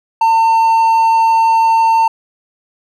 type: tone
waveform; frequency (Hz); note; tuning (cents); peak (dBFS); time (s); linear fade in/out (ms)
triangle; 903; A5; +45; -6; 0.21-2.08; 5
effects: none